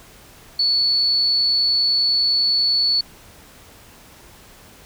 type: tone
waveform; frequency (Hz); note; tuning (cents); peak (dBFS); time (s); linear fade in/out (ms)
sine; 4435; C#8; 0; -15; 0.59-3.01; 5
effects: pink hiss -46 dBFS RMS until 4.85 s